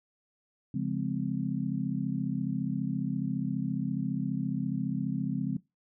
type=chord; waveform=sine; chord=Db major seventh; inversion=none; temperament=just; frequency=138.59 / 173.24 / 207.9 / 259.9 Hz; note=Db3 / F3 / Ab3 / C4; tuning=0 / -14 / +2 / -11 cents; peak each=-34 dBFS; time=0.74-5.57 s; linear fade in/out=5 ms; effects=noise-tail reverb RT60 0.2 s tail -19 dB re dry